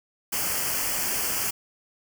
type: band-stop noise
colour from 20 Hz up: white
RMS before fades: -27 dBFS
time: 0.32-1.51 s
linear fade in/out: 10 ms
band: 3200 to 4500 Hz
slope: 96 dB/octave
effects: none